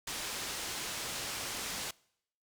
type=low-pass noise; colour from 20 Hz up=white; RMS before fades=-39 dBFS; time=0.07-1.91 s; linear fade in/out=5 ms; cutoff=7400 Hz; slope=12 dB/octave; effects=noise-tail reverb RT60 0.7 s tail -24 dB re dry